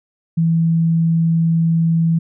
sine tone, 164.81 Hz, E3, in tune, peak -12 dBFS, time 0.37-2.19 s, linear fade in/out 10 ms, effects none

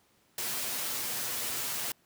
white noise with comb filter, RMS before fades -34 dBFS, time 0.38-1.92 s, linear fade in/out 2 ms, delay 8.2 ms, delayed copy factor +0.6, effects pink hiss -67 dBFS RMS until 2.05 s + high-pass 100 Hz 12 dB/octave

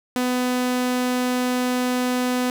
sawtooth tone, 250 Hz, B3, 21 cents sharp, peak -16 dBFS, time 0.16-2.5 s, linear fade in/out 0 ms, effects none

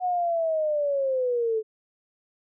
sine linear sweep, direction down, 737 to 430 Hz, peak -22 dBFS, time 0-1.63 s, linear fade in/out 50 ms, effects none

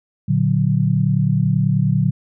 sine chord, Bb augmented, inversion none, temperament equal, 116.54 / 146.83 / 185 Hz, Bb2 / D3 / F#3, 0 / 0 / 0 cents, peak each -19 / -17 / -19 dBFS, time 0.28-2.11 s, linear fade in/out 10 ms, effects none

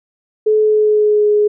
sine tone with pitch glide, 429.9 to 418.4 Hz, A4 to G#4, -40 to +13 cents, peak -9 dBFS, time 0.46-1.48 s, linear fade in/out 10 ms, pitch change -47 cents, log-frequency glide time 0.6-1.27 s, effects none

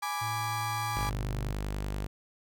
35% pulse chord, G# diminished, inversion none, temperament equal, 830.6 / 987.8 / 1174.7 Hz, G#5 / B5 / D6, 0 / 0 / 0 cents, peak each -33 / -38 / -33 dBFS, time 0.02-1.1 s, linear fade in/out 10 ms
triangle tone with pitch glide, 111.3 to 125.65 Hz, A2 to B2, +20 to +30 cents, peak -34 dBFS, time 0.21-1.52 s, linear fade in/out 10 ms, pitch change +210 cents, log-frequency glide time 0.88-1.4 s
sawtooth tone, 50.3 Hz, G1, 45 cents sharp, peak -28 dBFS, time 0.96-2.07 s, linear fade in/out 10 ms
effects none

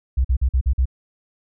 sine tone bursts, 64.1 Hz, C2, 35 cents flat, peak -14 dBFS, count 6, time 0.17-0.856 s, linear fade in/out 10 ms, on 76 ms, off 46 ms, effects none

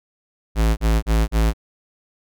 square tone bursts, 55 Hz, A1, in tune, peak -15 dBFS, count 4, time 0.55-1.535 s, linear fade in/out 50 ms, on 220 ms, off 35 ms, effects none

